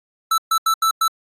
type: tone bursts at uneven times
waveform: square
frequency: 1322 Hz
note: E6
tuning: 5 cents sharp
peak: -15 dBFS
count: 5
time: 0.31-0.38 / 0.51-0.58 / 0.66-0.74 / 0.82-0.91 / 1.01-1.08 s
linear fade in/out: 5 ms
effects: AAC 48 kbps